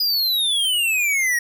square exponential sweep, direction down, 4978 to 1869 Hz, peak -18 dBFS, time 0-1.39 s, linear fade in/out 5 ms, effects none

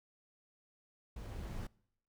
brown noise with level ramp, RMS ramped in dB -46 to -41 dBFS, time 1.16-1.67 s, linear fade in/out 5 ms, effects noise-tail reverb RT60 0.7 s tail -24 dB re dry

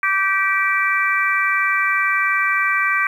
harmonic tone, 388.5 Hz, G4, 16 cents flat, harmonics 3 / 4 / 5 / 6, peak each -21 / -21 / -21 / -21 dBFS, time 0.03-3.07 s, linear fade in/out 2 ms, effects 8-bit

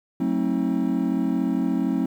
triangle chord, F# diminished seventh, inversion none, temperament just, 185 / 222 / 266.4 / 319.7 Hz, F#3 / A3 / C4 / Eb4, 0 / +16 / +31 / +47 cents, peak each -25 / -25 / -22 / -26 dBFS, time 0.2-2.06 s, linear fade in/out 5 ms, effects 9-bit

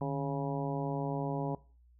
harmonic tone with a mistuned harmonic, 138.59 Hz, C#3, in tune, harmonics 1 / 2 / 3 / 4 / 5 / 6 / 7, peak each -35 / -38 / -40 / -41 / -42 / -43 / -43 dBFS, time 0.01-1.55 s, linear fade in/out 2 ms, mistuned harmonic 1, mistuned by +130 cents, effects noise-tail reverb RT60 0.4 s tail -21 dB re dry + added 60 Hz sine -59 dBFS peak until 1.99 s

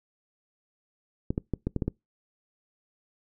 clicks, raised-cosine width 3 ms, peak -14 dBFS, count 7, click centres 1.305 / 1.379 / 1.537 / 1.67 / 1.763 / 1.822 / 1.88 s, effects noise-tail reverb RT60 0.2 s tail -25 dB re dry

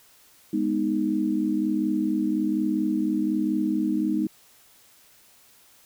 sine chord, G# minor, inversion none, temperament equal with one note detuned, 205.7 / 246.9 / 311.1 Hz, G#3 / B3 / D#4, -16 / 0 / 0 cents, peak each -27 / -28 / -24 dBFS, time 0.53-4.27 s, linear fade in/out 5 ms, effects white hiss -56 dBFS RMS until 5.85 s

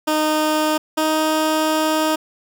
15% pulse tone pair in turn, 308.3 / 312.4 Hz, D#4 / D#4, -16 / +7 cents, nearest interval unison, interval 23 cents, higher second, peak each -10 dBFS, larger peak neither, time 0.07-0.78 / 0.97-2.16 s, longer second, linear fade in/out 10 ms, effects none

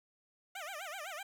15% pulse tone with vibrato, 687 Hz, F5, 29 cents flat, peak -35 dBFS, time 0.55-1.23 s, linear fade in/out 5 ms, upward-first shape sine, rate 7.9 Hz, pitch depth 260 cents each way, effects none

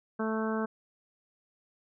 harmonic tone, 220 Hz, A3, in tune, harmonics 1 / 2 / 3 / 4 / 5 / 6 / 7, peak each -31 / -34 / -39 / -41 / -40 / -41 / -41 dBFS, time 0.19-0.66 s, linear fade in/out 10 ms, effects none

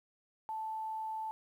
sine tone with quantisation, 878 Hz, A5, 4 cents flat, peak -36 dBFS, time 0.49-1.31 s, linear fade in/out 0 ms, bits 11, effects none

